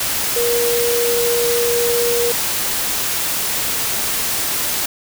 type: tone in noise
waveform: sine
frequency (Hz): 475.3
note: A#4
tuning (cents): +34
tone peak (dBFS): -16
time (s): 0.36-2.32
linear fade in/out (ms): 5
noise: white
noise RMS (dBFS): -20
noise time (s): 0-4.86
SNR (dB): +1
effects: none